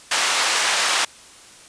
pink band-pass noise, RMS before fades -20 dBFS, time 0.11-1.05 s, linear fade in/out 5 ms, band 1000 to 8600 Hz, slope 12 dB/octave, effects white hiss -45 dBFS RMS until 1.68 s + resampled to 22050 Hz

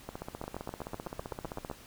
two click trains, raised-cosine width 1 ms, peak -23 / -24 dBFS, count 11 / 26, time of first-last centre 0.44-1.699 / 0.09-1.713 s, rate 7.94 / 15.4 Hz, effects pink hiss -53 dBFS RMS until 1.86 s

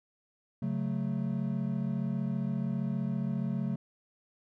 triangle chord, F# minor, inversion second, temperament equal, 138.59 / 185 / 220 Hz, C#3 / F#3 / A3, 0 / 0 / 0 cents, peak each -32 dBFS, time 0.62-3.76 s, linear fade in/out 5 ms, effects none

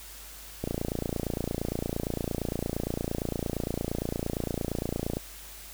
click train, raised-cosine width 2 ms, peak -16 dBFS, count 131, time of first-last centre 0.64-5.17 s, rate 28.7 Hz, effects added 50 Hz sine -49 dBFS peak until 5.73 s + white hiss -46 dBFS RMS until 5.73 s

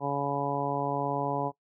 harmonic tone, 141.2 Hz, C#3, 32 cents sharp, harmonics 1 / 2 / 3 / 4 / 5 / 6 / 7, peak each -35 / -35 / -35 / -35 / -35 / -35 / -35 dBFS, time 0-1.52 s, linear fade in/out 50 ms, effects noise-tail reverb RT60 0.1 s tail -19 dB re dry

